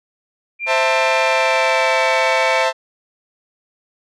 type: tone with pitch glide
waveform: sine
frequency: 2384 to 2257 Hz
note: D7 to C#7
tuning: +25 to +31 cents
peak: -20 dBFS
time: 0.59-2.66 s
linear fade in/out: 50 ms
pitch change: -94 cents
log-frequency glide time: 1.22-2.19 s
type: chord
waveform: sawtooth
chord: A minor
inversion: first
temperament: equal with one note detuned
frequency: 523.3 / 659.3 / 891.8 Hz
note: C5 / E5 / A5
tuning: 0 / 0 / +23 cents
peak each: -15 dBFS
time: 0.66-2.73 s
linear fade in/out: 50 ms
effects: low-pass 5000 Hz 12 dB/octave